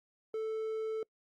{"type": "tone", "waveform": "triangle", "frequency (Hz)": 440, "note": "A4", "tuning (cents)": 0, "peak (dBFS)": -31, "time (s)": [0.34, 1.03], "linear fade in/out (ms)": 2, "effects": ["noise-tail reverb RT60 0.1 s tail -26 dB re dry", "Opus 48 kbps"]}